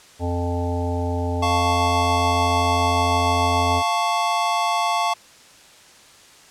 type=harmonic tone; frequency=87.31 Hz; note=F2; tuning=in tune; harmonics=1 / 3 / 5 / 7 / 9 / 10; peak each=-23 / -28 / -30 / -31 / -33 / -33 dBFS; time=0.19-3.83 s; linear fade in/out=50 ms
type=chord; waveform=square; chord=F augmented; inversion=none; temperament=equal; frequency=698.5 / 880 / 1108.7 Hz; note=F5 / A5 / C#6; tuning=0 / 0 / 0 cents; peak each=-24 dBFS; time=1.42-5.14 s; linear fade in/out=10 ms
effects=white hiss -48 dBFS RMS until 6.5 s + low-pass 8000 Hz 12 dB/octave